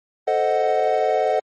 triangle chord, A diminished seventh, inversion none, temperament equal, 440 / 523.3 / 622.3 / 740 Hz, A4 / C5 / Eb5 / Gb5, 0 / 0 / 0 / 0 cents, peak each -21 / -22 / -20 / -19 dBFS, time 0.27-1.4 s, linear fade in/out 10 ms, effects MP3 32 kbps

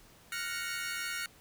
sawtooth chord, Gb major seventh, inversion third, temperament equal, 1396.9 / 1480 / 1864.7 / 2217 Hz, F6 / Gb6 / Bb6 / Db7, 0 / 0 / 0 / 0 cents, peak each -36 / -38 / -38 / -37 dBFS, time 0.32-1.26 s, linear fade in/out 2 ms, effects pink hiss -59 dBFS RMS until 1.4 s

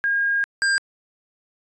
sine / square tone pair in turn, 1623 / 1600.7 Hz, G#6 / G6, -40 / +36 cents, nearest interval unison, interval 24 cents, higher first, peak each -18 dBFS, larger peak neither, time 0.04-0.44 / 0.62-0.78 s, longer first, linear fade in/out 0 ms, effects resampled to 22050 Hz

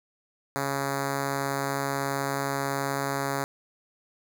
5% pulse tone with notch filter, 138.59 Hz, C#3, in tune, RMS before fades -29 dBFS, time 0.56-3.44 s, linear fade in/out 0 ms, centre 3200 Hz, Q 1.3, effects none

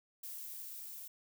violet noise with level ramp, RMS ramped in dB -45 to -48 dBFS, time 0.23-1.08 s, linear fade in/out 5 ms, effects none

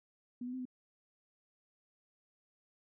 sine tone with pitch steps, 244.9 / 249.5 / 258.2 / 252.1 Hz, B3 / B3 / C4 / B3, -14 / +18 / -23 / +36 cents, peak -38 dBFS, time 0.41-0.654 s, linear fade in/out 5 ms, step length 61 ms, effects none

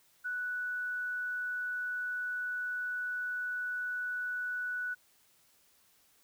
sine tone, 1480 Hz, F#6, in tune, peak -33 dBFS, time 0.24-4.95 s, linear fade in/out 20 ms, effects white hiss -67 dBFS RMS until 6.23 s

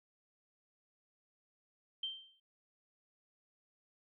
sine tone with exponential decay, 3136 Hz, G7, in tune, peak -34 dBFS, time 2.03-2.4 s, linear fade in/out 5 ms, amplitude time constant 80 ms, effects none

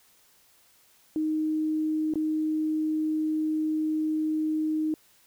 sine tone with dropouts, 311.1 Hz, D#4, in tune, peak -24 dBFS, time 1.16-4.94 s, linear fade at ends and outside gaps 1 ms, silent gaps 2.138-2.156 s, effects white hiss -61 dBFS RMS until 5.26 s

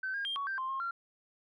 sine tone with pitch steps, 1534 / 1619 / 3198 / 1119 / 1570 / 1049 / 1072 / 1376 Hz, G6 / G#6 / G7 / C#6 / G6 / C6 / C6 / F6, -38 / -45 / +34 / +16 / +2 / +4 / +42 / -26 cents, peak -32 dBFS, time 0.03-0.91 s, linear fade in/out 5 ms, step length 110 ms, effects tanh soft clip ceiling -28 dBFS

